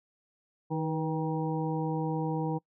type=harmonic tone with a mistuned harmonic; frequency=158 Hz; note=D#3; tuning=27 cents sharp; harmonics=1 / 2 / 3 / 5 / 6; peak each=-31 / -34 / -36 / -38 / -39 dBFS; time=0.7-2.59 s; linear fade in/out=20 ms; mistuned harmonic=3; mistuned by=+35 cents; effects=noise-tail reverb RT60 0.1 s tail -25 dB re dry